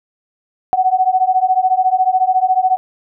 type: beating tone pair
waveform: sine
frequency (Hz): 740 / 754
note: F#5 / F#5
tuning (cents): 0 / +32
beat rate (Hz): 14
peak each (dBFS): -14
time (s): 0.73-2.77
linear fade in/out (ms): 0
effects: none